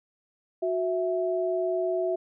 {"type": "tone pair together", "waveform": "sine", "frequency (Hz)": [367.1, 657.9], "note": ["F#4", "E5"], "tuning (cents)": [-14, -4], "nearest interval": "minor seventh", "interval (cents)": 1010, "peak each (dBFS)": -27, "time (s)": [0.62, 2.16], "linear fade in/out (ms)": 10, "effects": []}